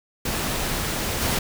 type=noise with level steps; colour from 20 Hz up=pink; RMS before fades=-26 / -23 dBFS; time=0.25-1.39 s; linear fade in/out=5 ms; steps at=1.2 s; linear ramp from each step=20 ms; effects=none